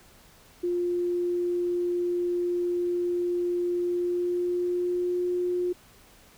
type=tone with pitch glide; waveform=sine; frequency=351.9 to 356.8 Hz; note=F4 to F4; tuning=+13 to +37 cents; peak=-24 dBFS; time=0.63-5.73 s; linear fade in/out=10 ms; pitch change=+24 cents; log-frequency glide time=3.83-5.24 s; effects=pink hiss -55 dBFS RMS until 6.37 s